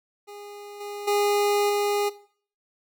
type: tone with level steps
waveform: 25% pulse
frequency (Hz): 410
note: G#4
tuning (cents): -22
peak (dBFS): -36 / -30 / -17 / -19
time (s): 0.27-2.1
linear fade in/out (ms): 20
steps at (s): 0.8 / 1.07 / 1.69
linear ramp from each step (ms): 10
effects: noise-tail reverb RT60 0.5 s tail -17 dB re dry